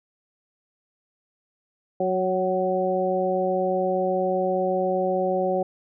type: harmonic tone with a mistuned harmonic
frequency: 185 Hz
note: F#3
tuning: in tune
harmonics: 1 / 2 / 3 / 4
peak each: -30 / -26 / -24 / -27 dBFS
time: 2-5.63 s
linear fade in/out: 5 ms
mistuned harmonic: 4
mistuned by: +19 cents
effects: none